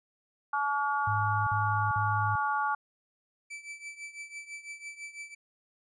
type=harmonic tone; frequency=285.1 Hz; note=C#4; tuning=49 cents sharp; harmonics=3 / 4 / 5; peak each=-30 / -31 / -32 dBFS; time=0.53-2.75 s; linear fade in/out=5 ms
type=tone bursts; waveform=sine; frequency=105.6 Hz; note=G#2; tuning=29 cents sharp; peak=-30 dBFS; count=3; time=1.07-2.358 s; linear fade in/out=5 ms; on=400 ms; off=44 ms
type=tone with tremolo; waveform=45% pulse; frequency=2318 Hz; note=D7; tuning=23 cents flat; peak=-37 dBFS; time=3.5-5.35 s; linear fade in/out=10 ms; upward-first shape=triangle; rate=6 Hz; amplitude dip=85%
effects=resampled to 22050 Hz